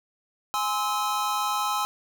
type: chord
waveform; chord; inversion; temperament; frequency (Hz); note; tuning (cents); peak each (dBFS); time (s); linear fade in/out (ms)
square; Ab augmented; none; just; 830.6 / 1038.3 / 1297.8; Ab5 / C6 / E6; 0 / -14 / -27; -30 / -30 / -29; 0.54-1.85; 0
effects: none